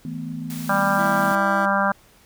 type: chord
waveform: sine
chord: E suspended fourth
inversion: none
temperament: equal with one note detuned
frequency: 160.86 / 220 / 246.9 Hz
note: E3 / A3 / B3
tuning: -42 / 0 / 0 cents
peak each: -31 / -34 / -31 dBFS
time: 0.05-1.32 s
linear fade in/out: 2 ms
type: noise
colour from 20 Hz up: white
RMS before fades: -38 dBFS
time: 0.5-1.35 s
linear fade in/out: 0 ms
type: harmonic tone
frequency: 197.7 Hz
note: G3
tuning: 15 cents sharp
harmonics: 1 / 3 / 4 / 5 / 6 / 7 / 8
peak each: -25 / -25 / -25 / -25 / -25 / -25 / -25 dBFS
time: 0.69-1.92 s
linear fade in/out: 5 ms
type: tone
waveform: 25% pulse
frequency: 329.6 Hz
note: E4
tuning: in tune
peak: -27 dBFS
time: 0.98-1.66 s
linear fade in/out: 10 ms
effects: pink hiss -54 dBFS RMS until 2.25 s